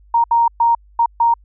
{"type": "tone bursts at uneven times", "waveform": "sine", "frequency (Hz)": 932.3, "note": "A#5", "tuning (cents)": 0, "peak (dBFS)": -10, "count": 5, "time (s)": [[0.14, 0.24], [0.31, 0.48], [0.6, 0.75], [0.99, 1.06], [1.2, 1.34]], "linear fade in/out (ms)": 5, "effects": ["added 50 Hz sine -45 dBFS peak until 1.44 s"]}